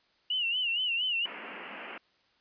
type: tone with vibrato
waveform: sine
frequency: 2871 Hz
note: F7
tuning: 47 cents sharp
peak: -27 dBFS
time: 0.3-1.26 s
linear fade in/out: 5 ms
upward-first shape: sine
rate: 4.3 Hz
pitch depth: 110 cents each way
type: band-pass noise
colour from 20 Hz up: white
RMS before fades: -43 dBFS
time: 1.25-1.98 s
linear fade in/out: 5 ms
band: 180 to 2900 Hz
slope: 96 dB/octave
effects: white hiss -68 dBFS RMS until 2.4 s + resampled to 11025 Hz